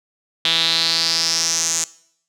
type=tone with band-pass filter sweep; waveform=sawtooth; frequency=164.7 Hz; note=E3; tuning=1 cent flat; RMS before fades=-19 dBFS; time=0.45-1.84 s; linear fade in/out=2 ms; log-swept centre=3500 to 6900 Hz; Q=5.5; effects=noise-tail reverb RT60 0.7 s tail -21 dB re dry